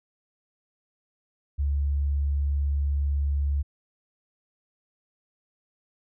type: tone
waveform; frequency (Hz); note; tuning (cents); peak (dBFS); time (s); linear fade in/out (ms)
sine; 71; C#2; +42; -22; 1.58-3.63; 20
effects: none